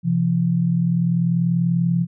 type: tone pair together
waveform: sine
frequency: 130.81 / 171.11 Hz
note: C3 / F3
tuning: 0 / -35 cents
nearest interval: perfect fourth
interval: 465 cents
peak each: -22 / -17 dBFS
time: 0.03-2.07 s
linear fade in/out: 50 ms
effects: none